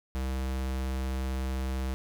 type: tone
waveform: square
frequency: 65.41 Hz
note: C2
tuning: in tune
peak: -30 dBFS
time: 0.15-1.94 s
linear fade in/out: 0 ms
effects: none